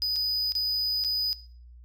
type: tone with dropouts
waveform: triangle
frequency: 4978 Hz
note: D#8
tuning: in tune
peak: -23 dBFS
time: 0.02-1.33 s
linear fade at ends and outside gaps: 0 ms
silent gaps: 0.159-0.163 / 0.521-0.552 / 1.039-1.047 s
effects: noise-tail reverb RT60 0.5 s tail -18 dB re dry + added 60 Hz sine -46 dBFS peak until 1.84 s